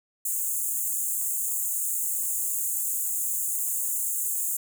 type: high-pass noise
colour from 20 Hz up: pink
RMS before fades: -28 dBFS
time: 0.25-4.57 s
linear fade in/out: 5 ms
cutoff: 6800 Hz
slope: 96 dB/octave
effects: none